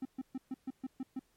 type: tone bursts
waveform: triangle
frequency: 261.6 Hz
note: C4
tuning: in tune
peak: -33 dBFS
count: 8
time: 0.02-1.194 s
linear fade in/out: 5 ms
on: 33 ms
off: 130 ms
effects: pink hiss -73 dBFS RMS until 1.36 s + MP3 64 kbps